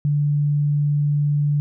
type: tone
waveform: sine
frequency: 146.2 Hz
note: D3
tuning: 7 cents flat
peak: -16 dBFS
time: 0.05-1.6 s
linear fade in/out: 0 ms
effects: none